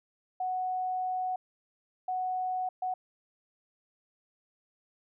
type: tone bursts at uneven times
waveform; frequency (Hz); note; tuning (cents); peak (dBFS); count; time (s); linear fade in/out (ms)
sine; 740; F#5; 0; -29; 3; 0.4-1.36 / 2.08-2.69 / 2.82-2.94; 5
effects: none

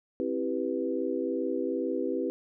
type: chord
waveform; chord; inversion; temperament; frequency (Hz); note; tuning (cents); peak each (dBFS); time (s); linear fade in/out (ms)
sine; C major seventh; none; equal with one note detuned; 265 / 329.6 / 392 / 493.9; C4 / E4 / G4 / B4; +22 / 0 / 0 / 0; -33; 0.2-2.3; 0
effects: none

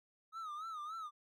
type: tone with vibrato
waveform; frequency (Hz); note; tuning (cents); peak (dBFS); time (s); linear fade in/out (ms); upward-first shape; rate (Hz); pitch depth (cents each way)
triangle; 1261; D#6; +23; -40; 0.32-1.11; 50; sine; 3.5; 110
effects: none

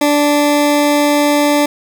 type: tone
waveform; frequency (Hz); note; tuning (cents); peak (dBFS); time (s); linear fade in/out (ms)
20% pulse; 292.3; D4; -8; -5; 0.01-1.66; 5
effects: none

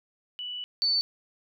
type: tone pair in turn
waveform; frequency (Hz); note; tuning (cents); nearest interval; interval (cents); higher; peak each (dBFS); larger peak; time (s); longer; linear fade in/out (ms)
sine; 2960 / 4507; F#7 / C#8; 0 / +28; perfect fifth; 728; second; -33 / -22; second; 0.39-0.64 / 0.82-1.01; first; 0
effects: none

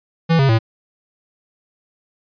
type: tone with pitch steps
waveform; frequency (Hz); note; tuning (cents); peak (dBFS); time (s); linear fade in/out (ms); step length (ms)
square; 164.81 / 136.21 / 112.57; E3 / C#3 / A2; 0 / -30 / +40; -12; 0.29-0.59; 20; 100
effects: resampled to 11025 Hz

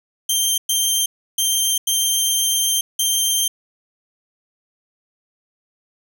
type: tone bursts at uneven times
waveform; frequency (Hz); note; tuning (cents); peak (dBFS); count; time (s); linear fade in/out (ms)
15% pulse; 3154; G7; +10; -9; 5; 0.29-0.58 / 0.69-1.06 / 1.38-1.78 / 1.87-2.81 / 2.99-3.48; 5
effects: none

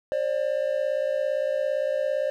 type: tone pair together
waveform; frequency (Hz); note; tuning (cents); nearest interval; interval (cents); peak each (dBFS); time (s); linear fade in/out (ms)
triangle; 537.4 / 595; C5 / D5; +46 / +22; major second; 176; -24 / -24; 0.12-2.3; 0
effects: none

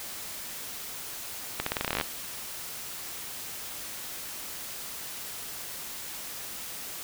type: accelerating click train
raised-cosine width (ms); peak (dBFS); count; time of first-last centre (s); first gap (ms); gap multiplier
0.3; -11; 14; 1.6-2.012; 64; 0.87
effects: white hiss -39 dBFS RMS until 7.03 s

